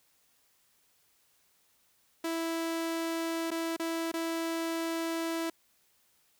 sawtooth tone with dropouts, 329.6 Hz, E4, in tune, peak -27 dBFS, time 2.24-5.5 s, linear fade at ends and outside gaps 5 ms, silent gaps 3.506-3.514 / 3.765-3.796 / 4.117-4.138 s, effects white hiss -69 dBFS RMS until 6.39 s

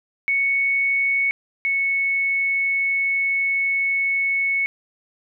sine tone pair in turn, 2217 / 2208 Hz, C#7 / C#7, 0 / -7 cents, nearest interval unison, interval 7 cents, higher first, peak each -17 / -18 dBFS, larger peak first, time 0.28-1.31 / 1.65-4.66 s, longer second, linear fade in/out 0 ms, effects none

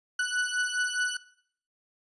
40% pulse beating tone pair, 1480 / 1484.8 Hz, F#6 / F#6, 0 / +6 cents, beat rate 4.8 Hz, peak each -29 dBFS, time 0.19-1.17 s, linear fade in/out 5 ms, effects noise-tail reverb RT60 0.6 s tail -17 dB re dry + resampled to 24000 Hz

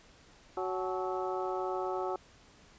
harmonic tone with a mistuned harmonic, 185.9 Hz, F#3, 8 cents sharp, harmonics 2 / 3 / 4 / 5 / 6 / 7, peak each -35 / -40 / -38 / -40 / -44 / -42 dBFS, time 0.57-2.16 s, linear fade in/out 2 ms, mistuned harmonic 5, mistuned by -120 cents, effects pink hiss -59 dBFS RMS until 2.78 s + resampled to 16000 Hz

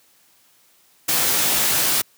white noise with comb filter, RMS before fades -19 dBFS, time 1.08-2.02 s, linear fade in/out 10 ms, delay 17 ms, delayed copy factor -0.55, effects white hiss -57 dBFS RMS until 2.17 s + high-pass 100 Hz 12 dB/octave

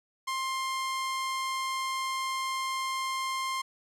sawtooth tone, 1056 Hz, C6, 16 cents sharp, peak -26 dBFS, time 0.27-3.62 s, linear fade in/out 10 ms, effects low-pass 10000 Hz 12 dB/octave + 11-bit

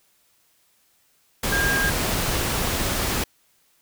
sine tone in noise, 1614 Hz, G#6, 50 cents flat, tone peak -21 dBFS, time 1.52-1.9 s, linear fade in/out 5 ms, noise pink, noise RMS -24 dBFS, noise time 1.43-3.24 s, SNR 0 dB, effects white hiss -63 dBFS RMS until 3.81 s

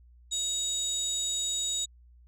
sine tone cluster, 3779 / 6950 / 7880 Hz, A#7 / A8 / B8, +23 / -22 / -5 cents, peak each -30 / -30 / -34 dBFS, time 0.31-1.86 s, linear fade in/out 20 ms, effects tanh soft clip ceiling -24 dBFS + added 60 Hz sine -53 dBFS peak until 2.27 s

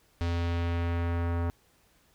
square tone with low-pass filter sweep, 85.4 Hz, F2, 38 cents flat, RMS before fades -29 dBFS, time 0.21-1.5 s, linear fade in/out 0 ms, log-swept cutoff 4700 to 1300 Hz, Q 1.1, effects pink hiss -65 dBFS RMS until 2.14 s

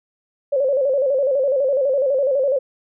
sine tone with vibrato, 543 Hz, C#5, 36 cents flat, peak -15 dBFS, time 0.52-2.59 s, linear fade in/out 10 ms, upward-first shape square, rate 12 Hz, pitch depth 81 cents each way, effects none

